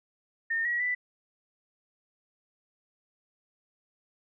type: tone with pitch steps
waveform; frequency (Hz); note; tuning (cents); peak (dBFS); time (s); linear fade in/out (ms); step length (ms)
sine; 1824 / 1916 / 1982; A#6 / A#6 / B6; -38 / +47 / +6; -26; 0.5-0.95; 10; 150
effects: none